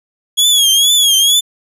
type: tone with vibrato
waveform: sawtooth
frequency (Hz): 3323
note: G#7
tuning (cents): 0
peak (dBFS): -5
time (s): 0.37-1.41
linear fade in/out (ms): 20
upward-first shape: triangle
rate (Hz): 2.2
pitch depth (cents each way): 110
effects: resampled to 32000 Hz